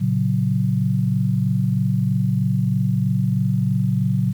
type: chord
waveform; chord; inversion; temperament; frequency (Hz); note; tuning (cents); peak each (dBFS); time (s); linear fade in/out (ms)
sine; F# major; first; just; 115.62 / 138.75 / 185; A#2 / C#3 / F#3; -14 / +2 / 0; -21; 0-4.33; 20
effects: 8-bit